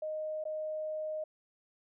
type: tone with dropouts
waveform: sine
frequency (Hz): 620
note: D#5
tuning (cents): -6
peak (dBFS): -34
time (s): 0.02-1.24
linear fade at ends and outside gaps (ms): 5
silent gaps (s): 0.44-0.452
effects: none